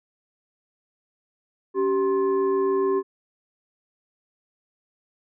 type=tone with frequency modulation; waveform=sine; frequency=388.1 Hz; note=G4; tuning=17 cents flat; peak=-19 dBFS; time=1.74-3.03 s; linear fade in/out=50 ms; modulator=669 Hz; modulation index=0.6; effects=none